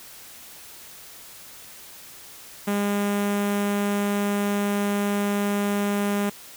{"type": "tone with notch filter", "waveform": "sawtooth", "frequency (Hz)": 203.2, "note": "G#3", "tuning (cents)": -38, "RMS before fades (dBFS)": -24, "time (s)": [2.67, 6.3], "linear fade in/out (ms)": 10, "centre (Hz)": 4600, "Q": 1.5, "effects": ["white hiss -44 dBFS RMS until 6.56 s"]}